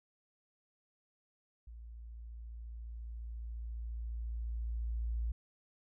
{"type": "tone with level ramp", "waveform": "sine", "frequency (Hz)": 57.2, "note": "A#1", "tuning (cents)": -32, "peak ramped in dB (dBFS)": [-47, -32], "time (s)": [1.67, 5.32], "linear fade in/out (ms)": 5, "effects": []}